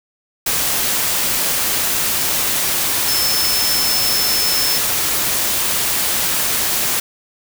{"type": "tone in noise", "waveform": "sine", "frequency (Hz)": 5274, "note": "E8", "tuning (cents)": 0, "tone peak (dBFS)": -18, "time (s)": [3.08, 4.78], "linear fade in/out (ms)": 5, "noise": "white", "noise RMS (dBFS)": -18, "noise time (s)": [0.46, 7], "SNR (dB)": -3, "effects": []}